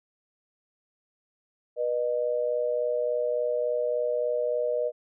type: tone pair together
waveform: sine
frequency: 486.7 / 610.2 Hz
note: B4 / D#5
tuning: -25 / -34 cents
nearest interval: major third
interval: 391 cents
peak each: -27 dBFS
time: 1.76-4.92 s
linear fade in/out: 50 ms
effects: none